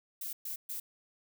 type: noise bursts at uneven times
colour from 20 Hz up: violet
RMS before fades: -39 dBFS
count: 3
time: 0.21-0.33 / 0.45-0.56 / 0.69-0.8 s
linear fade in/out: 5 ms
effects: none